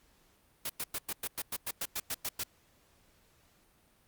white noise bursts, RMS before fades -35 dBFS, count 13, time 0.65-2.435 s, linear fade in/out 5 ms, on 45 ms, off 100 ms, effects pink hiss -67 dBFS RMS until 4.07 s + Opus 48 kbps

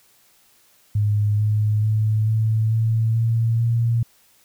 sine tone with pitch steps, 104.3 / 106.25 / 108.23 / 110.25 / 112.3 / 114.4 / 116.53 Hz, G#2 / G#2 / A2 / A2 / A2 / A#2 / A#2, +8 / +40 / -28 / +4 / +36 / -32 / 0 cents, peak -16 dBFS, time 0.95-4.03 s, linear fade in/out 5 ms, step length 440 ms, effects white hiss -57 dBFS RMS until 4.44 s

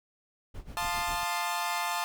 brown noise with tremolo, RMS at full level -39 dBFS, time 0.54-1.24 s, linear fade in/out 10 ms, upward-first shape sine, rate 7.3 Hz, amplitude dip 85%
sawtooth chord, F dominant seventh, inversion none, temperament equal with one note detuned, 698.5 / 880 / 1046.5 / 1221.7 Hz, F5 / A5 / C6 / Eb6, 0 / 0 / 0 / -32 cents, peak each -32 / -29 / -32 / -33 dBFS, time 0.77-2.04 s, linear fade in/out 0 ms
effects none

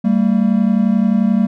triangle tone pair together, 196 / 227.4 Hz, G3 / A#3, 0 / -43 cents, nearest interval minor third, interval 257 cents, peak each -12 dBFS, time 0.04-1.47 s, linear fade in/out 10 ms, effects none

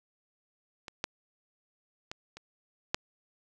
clicks, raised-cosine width 0.2 ms, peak -24 / -13 / -21 / -28 / -9 dBFS, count 5, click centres 0.882 / 1.041 / 2.115 / 2.37 / 2.945 s, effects none

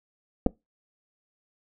clicks, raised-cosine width 2 ms, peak -9 dBFS, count 2, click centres 0.463 / 0.467 s, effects noise-tail reverb RT60 0.2 s tail -23 dB re dry

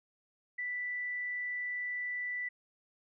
sine tone, 1975.5 Hz, B6, in tune, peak -34 dBFS, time 0.58-2.49 s, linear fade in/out 10 ms, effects none

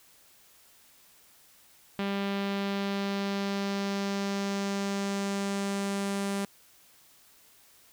sawtooth tone with low-pass filter sweep, 198.5 Hz, G3, 22 cents sharp, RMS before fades -31 dBFS, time 1.99-6.45 s, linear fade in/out 0 ms, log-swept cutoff 3300 to 10000 Hz, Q 1.5, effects white hiss -59 dBFS RMS until 7.92 s

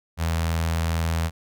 sawtooth tone with notch filter, 82.2 Hz, E2, 4 cents flat, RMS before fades -24 dBFS, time 0.17-1.31 s, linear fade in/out 50 ms, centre 330 Hz, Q 0.93, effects none

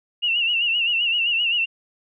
sine tone with vibrato, 2794 Hz, F7, in tune, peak -18 dBFS, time 0.22-1.66 s, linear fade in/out 20 ms, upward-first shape sine, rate 7.7 Hz, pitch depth 81 cents each way, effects none

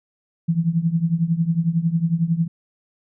sine tone with tremolo, 166.4 Hz, E3, 17 cents sharp, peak -13 dBFS, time 0.48-2.48 s, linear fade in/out 10 ms, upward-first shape triangle, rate 11 Hz, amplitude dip 90%, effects none

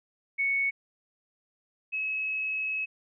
sine tone pair in turn, 2217 / 2572 Hz, C#7 / E7, 0 / -43 cents, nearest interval minor third, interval 257 cents, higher second, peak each -24 / -28 dBFS, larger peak first, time 0.38-0.71 / 1.92-2.86 s, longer second, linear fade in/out 20 ms, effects none

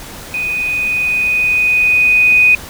sine tone with level ramp, 2489 Hz, D#7, in tune, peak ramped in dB -16 to -5 dBFS, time 0.34-2.55 s, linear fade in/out 2 ms, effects pink hiss -31 dBFS RMS until 2.69 s

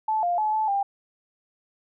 sine tone with pitch steps, 870 / 701 / 857 / 869 / 796 Hz, A5 / F5 / A5 / A5 / G5, -20 / +6 / -46 / -22 / +26 cents, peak -21 dBFS, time 0.08-0.83 s, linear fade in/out 5 ms, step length 150 ms, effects none

